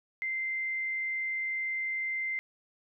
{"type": "tone", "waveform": "sine", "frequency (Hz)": 2083, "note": "C7", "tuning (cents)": -8, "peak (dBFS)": -30, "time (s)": [0.22, 2.39], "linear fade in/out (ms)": 0, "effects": []}